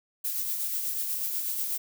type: noise with tremolo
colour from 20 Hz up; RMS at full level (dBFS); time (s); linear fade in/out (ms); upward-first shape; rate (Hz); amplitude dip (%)
violet; -29; 0.24-1.78; 10; triangle; 8.2; 40
effects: none